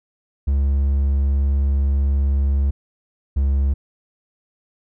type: tone pair in turn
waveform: triangle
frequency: 69.3 / 68.78 Hz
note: C#2 / C#2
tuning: 0 / -13 cents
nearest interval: unison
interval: 13 cents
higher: first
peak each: -13 dBFS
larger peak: neither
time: 0.47-2.71 / 3.36-3.74 s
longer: first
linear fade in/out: 10 ms
effects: none